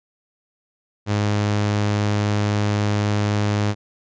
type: tone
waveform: sawtooth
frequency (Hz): 103.8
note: G#2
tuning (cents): 0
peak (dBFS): -14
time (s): 1.06-3.75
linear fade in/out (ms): 50
effects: resampled to 16000 Hz